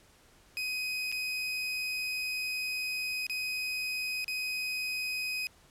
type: tone with dropouts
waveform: 30% pulse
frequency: 2511 Hz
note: D#7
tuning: 15 cents sharp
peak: -29 dBFS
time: 0.57-5.47 s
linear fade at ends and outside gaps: 0 ms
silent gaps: 1.117-1.124 / 3.267-3.297 / 4.244-4.28 s
effects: pink hiss -61 dBFS RMS until 5.7 s + low-pass 12000 Hz 12 dB/octave